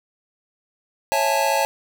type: chord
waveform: square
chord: A major seventh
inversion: first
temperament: just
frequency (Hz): 550 / 660 / 825 / 880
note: C#5 / E5 / G#5 / A5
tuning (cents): -14 / +2 / -12 / 0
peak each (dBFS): -24 / -26 / -26 / -22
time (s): 1.12-1.65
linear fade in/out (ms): 0
effects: none